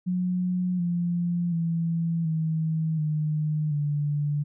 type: tone with pitch steps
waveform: sine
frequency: 181 / 173.53 / 166.36 / 159.49 / 152.91 / 146.59 Hz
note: F#3 / F3 / E3 / D#3 / D#3 / D3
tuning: -38 / -11 / +16 / +43 / -30 / -3 cents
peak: -23 dBFS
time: 0.06-4.44 s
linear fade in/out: 20 ms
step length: 730 ms
effects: none